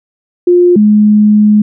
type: tone pair in turn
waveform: sine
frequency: 354 / 210.5 Hz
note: F4 / G#3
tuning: +23 / +24 cents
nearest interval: major sixth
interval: 899 cents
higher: first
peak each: -3 dBFS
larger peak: neither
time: 0.47-0.76 / 0.76-1.62 s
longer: second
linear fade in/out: 5 ms
effects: none